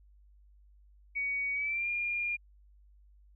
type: tone with pitch glide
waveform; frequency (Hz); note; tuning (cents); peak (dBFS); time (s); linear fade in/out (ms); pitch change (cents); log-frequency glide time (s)
sine; 2250 to 2411; C#7 to D7; +25 to +45; -30; 1.15-2.37; 20; +120; 1.54-1.88
effects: added 50 Hz sine -57 dBFS peak until 3.35 s